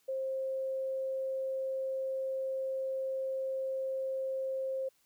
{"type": "tone", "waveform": "sine", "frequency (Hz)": 530, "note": "C5", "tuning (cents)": 22, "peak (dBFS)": -32, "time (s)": [0.08, 4.89], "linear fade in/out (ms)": 10, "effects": ["white hiss -71 dBFS RMS until 5.05 s"]}